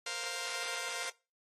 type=chord; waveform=5% pulse; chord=Bb suspended second; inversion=none; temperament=just; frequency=466.2 / 524.4 / 699.2 Hz; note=Bb4 / C5 / F5; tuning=0 / +4 / +2 cents; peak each=-31 dBFS; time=0.06-1.1 s; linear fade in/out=5 ms; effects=noise-tail reverb RT60 0.3 s tail -22 dB re dry + AAC 32 kbps